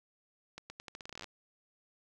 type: accelerating click train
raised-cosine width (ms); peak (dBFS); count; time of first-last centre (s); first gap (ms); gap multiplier
0.2; -27; 16; 0.58-1.243; 120; 0.83
effects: none